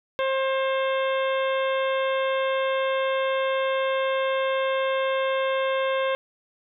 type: harmonic tone with a mistuned harmonic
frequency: 532 Hz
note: C5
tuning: 29 cents sharp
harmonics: 1 / 2 / 3 / 4 / 5 / 6 / 7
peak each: -23 / -29 / -33 / -35 / -37 / -39 / -40 dBFS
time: 0.19-6.15 s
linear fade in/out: 0 ms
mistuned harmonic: 7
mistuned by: -73 cents
effects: none